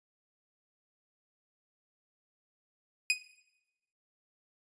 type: tone with exponential decay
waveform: sawtooth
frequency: 2494 Hz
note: D#7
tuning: 3 cents sharp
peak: -17 dBFS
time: 3.1-3.2 s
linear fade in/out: 1 ms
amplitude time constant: 20 ms
effects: noise-tail reverb RT60 0.9 s tail -17 dB re dry + resampled to 22050 Hz